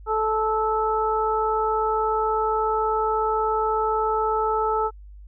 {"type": "harmonic tone", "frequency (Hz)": 436.4, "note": "A4", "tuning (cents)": -14, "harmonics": [1, 2, 3], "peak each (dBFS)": [-24, -24, -25], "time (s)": [0.06, 4.91], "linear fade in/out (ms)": 50, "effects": ["added 50 Hz sine -40 dBFS peak until 5.27 s"]}